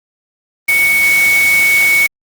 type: tone in noise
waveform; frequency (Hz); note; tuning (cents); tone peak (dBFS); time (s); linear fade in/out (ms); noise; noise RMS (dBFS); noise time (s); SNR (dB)
sine; 2225; C#7; +6; -8; 0.68-2.07; 10; white; -20; 0.68-2.07; +9
effects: Opus 32 kbps